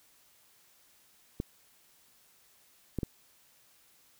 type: clicks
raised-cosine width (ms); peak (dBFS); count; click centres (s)
3; -19; 3; 1.401 / 2.987 / 3.032
effects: white hiss -64 dBFS RMS until 4.19 s